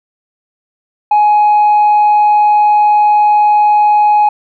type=tone with tanh clipping; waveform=triangle; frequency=838 Hz; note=G#5; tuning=15 cents sharp; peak=-6 dBFS; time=1.11-4.29 s; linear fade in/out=5 ms; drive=6 dB; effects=none